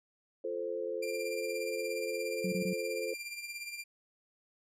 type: chord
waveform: sine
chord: F major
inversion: none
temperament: equal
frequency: 349.2 / 440 / 523.3 Hz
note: F4 / A4 / C5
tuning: 0 / 0 / 0 cents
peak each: -41 / -37 / -37 dBFS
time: 0.44-3.14 s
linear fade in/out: 5 ms
type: tone with tremolo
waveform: sawtooth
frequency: 2379 Hz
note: D7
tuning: 22 cents sharp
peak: -34 dBFS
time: 1.02-3.84 s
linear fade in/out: 10 ms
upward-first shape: triangle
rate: 17 Hz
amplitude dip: 65%
type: tone bursts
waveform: sine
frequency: 185 Hz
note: F#3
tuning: in tune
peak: -32 dBFS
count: 3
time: 2.44-2.734 s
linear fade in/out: 5 ms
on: 84 ms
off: 21 ms
effects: resampled to 32000 Hz